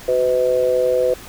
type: tone with amplitude modulation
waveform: sine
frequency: 504 Hz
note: B4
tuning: 35 cents sharp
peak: -10 dBFS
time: 0.08-1.14 s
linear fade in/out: 5 ms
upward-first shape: sine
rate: 131 Hz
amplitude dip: 85%
effects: pink hiss -38 dBFS RMS until 1.28 s